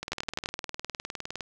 two click trains, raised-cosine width 0.2 ms, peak -17 / -12 dBFS, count 28 / 5, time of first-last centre 0.03-1.408 / 0.12-0.459 s, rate 19.6 / 11.8 Hz, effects none

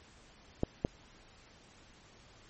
clicks, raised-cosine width 2 ms, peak -15 dBFS, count 2, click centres 0.634 / 0.849 s, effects pink hiss -59 dBFS RMS until 2.49 s + MP3 32 kbps

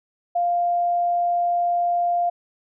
sine tone, 698.5 Hz, F5, in tune, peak -18 dBFS, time 0.35-2.3 s, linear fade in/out 10 ms, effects none

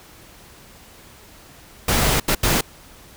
pink noise bursts at uneven times, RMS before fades -18 dBFS, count 3, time 1.88-2.2 / 2.28-2.35 / 2.43-2.61 s, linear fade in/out 5 ms, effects pink hiss -46 dBFS RMS until 3.16 s

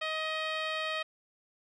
10% pulse tone with low-pass filter, 629 Hz, D#5, 19 cents sharp, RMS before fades -34 dBFS, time 0.01-1.03 s, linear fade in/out 10 ms, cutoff 3800 Hz, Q 1, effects none

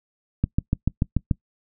click train, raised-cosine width 5 ms, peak -7 dBFS, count 7, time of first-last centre 0.44-1.312 s, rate 6.88 Hz, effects noise-tail reverb RT60 0.1 s tail -23 dB re dry

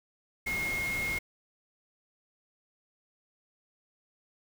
sine tone in noise, 2150 Hz, C7, 47 cents sharp, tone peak -30 dBFS, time 0.46-1.19 s, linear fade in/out 10 ms, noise pink, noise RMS -39 dBFS, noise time 0.46-1.19 s, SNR +6 dB, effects none

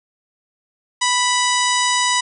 harmonic tone with a mistuned harmonic, 987.8 Hz, B5, in tune, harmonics 1 / 2 / 3 / 4 / 5 / 6 / 7 / 8 / 9, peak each -19 / -22 / -24 / -25 / -26 / -27 / -27 / -28 / -29 dBFS, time 1.01-2.21 s, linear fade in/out 10 ms, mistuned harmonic 4, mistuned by -48 cents, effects none

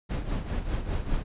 brown noise with tremolo, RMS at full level -26 dBFS, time 0.09-1.24 s, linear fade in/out 20 ms, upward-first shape triangle, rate 5 Hz, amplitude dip 75%, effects resampled to 8000 Hz

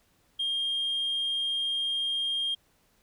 sine tone, 3217 Hz, G7, 44 cents sharp, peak -25 dBFS, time 0.39-2.55 s, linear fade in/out 10 ms, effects tanh soft clip ceiling -24 dBFS + pink hiss -67 dBFS RMS until 3.02 s

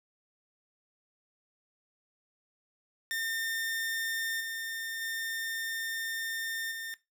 sawtooth tone with level steps, 1812 Hz, A#6, 50 cents flat, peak -28 / -32 / -30 / -34 dBFS, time 3.11-6.94 s, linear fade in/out 0 ms, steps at 4.4 / 5.01 / 6.71 s, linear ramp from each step 10 ms, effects noise-tail reverb RT60 0.2 s tail -17 dB re dry

